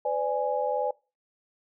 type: chord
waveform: sine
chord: G# diminished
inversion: first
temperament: equal with one note detuned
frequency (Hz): 505.4 / 587.3 / 830.6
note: B4 / D5 / G#5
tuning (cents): +40 / 0 / 0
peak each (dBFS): -29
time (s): 0.05-0.91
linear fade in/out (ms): 5
effects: noise-tail reverb RT60 0.3 s tail -23 dB re dry